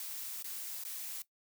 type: noise with dropouts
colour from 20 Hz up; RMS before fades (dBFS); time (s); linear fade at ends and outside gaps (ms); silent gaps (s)
blue; -42; 0-1.22; 1; 0.425-0.443 / 0.837-0.85
effects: noise-tail reverb RT60 0.1 s tail -17 dB re dry